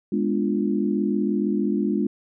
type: chord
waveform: sine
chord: G# diminished seventh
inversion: none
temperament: equal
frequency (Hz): 207.7 / 246.9 / 293.7 / 349.2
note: G#3 / B3 / D4 / F4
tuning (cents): 0 / 0 / 0 / 0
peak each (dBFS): -23 / -28 / -26 / -27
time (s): 0.12-2.07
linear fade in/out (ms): 5
effects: none